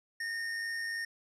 square tone with amplitude modulation, 1836 Hz, A#6, 27 cents flat, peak -33 dBFS, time 0.2-1.05 s, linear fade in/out 5 ms, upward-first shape sine, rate 103 Hz, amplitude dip 35%, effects low-pass 9000 Hz 12 dB/octave

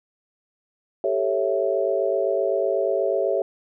sine chord, A dominant seventh, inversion third, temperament equal with one note detuned, 392 / 440 / 552.1 / 659.3 Hz, G4 / A4 / C#5 / E5, 0 / 0 / -7 / 0 cents, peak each -25 / -27 / -24 / -25 dBFS, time 1.04-3.42 s, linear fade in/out 2 ms, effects none

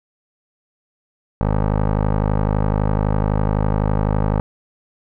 15% pulse tone with low-pass filter, 51.91 Hz, G#1, in tune, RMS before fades -18 dBFS, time 1.41-4.4 s, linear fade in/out 0 ms, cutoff 1000 Hz, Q 1.4, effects none

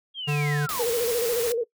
sine linear sweep, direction down, 3293 to 698.5 Hz, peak -30 dBFS, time 0.14-0.86 s, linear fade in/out 50 ms
square tone, 146.83 Hz, D3, in tune, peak -23 dBFS, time 0.27-0.67 s, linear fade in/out 20 ms
white noise, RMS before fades -31 dBFS, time 0.69-1.52 s, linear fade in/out 0 ms
sine tone with vibrato, 470 Hz, A#4, 14 cents sharp, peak -22 dBFS, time 0.79-1.64 s, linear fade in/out 10 ms, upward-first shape square, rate 14 Hz, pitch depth 59 cents each way
effects noise-tail reverb RT60 0.1 s tail -20 dB re dry

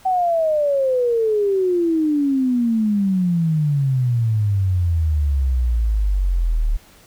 sine exponential sweep, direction down, 763 to 36.46 Hz, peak -15 dBFS, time 0.05-6.77 s, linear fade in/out 10 ms, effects pink hiss -49 dBFS RMS until 7.06 s

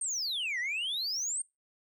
sine exponential two-way sweep, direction down then up, 8870 to 1864.7 to 8870 Hz, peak -28 dBFS, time 0.01-1.42 s, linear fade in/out 5 ms, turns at 0.59 s, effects noise-tail reverb RT60 0.2 s tail -25 dB re dry + tanh soft clip ceiling -30 dBFS

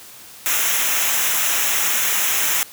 white noise with comb filter, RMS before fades -19 dBFS, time 0.46-2.63 s, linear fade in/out 0 ms, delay 0.22 ms, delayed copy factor -0.7, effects white hiss -41 dBFS RMS until 2.72 s + high-pass 60 Hz 12 dB/octave

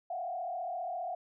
sine tone with frequency modulation, 710 Hz, F5, 28 cents sharp, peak -34 dBFS, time 0.1-1.15 s, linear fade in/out 5 ms, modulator 34.9 Hz, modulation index 1.3, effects none

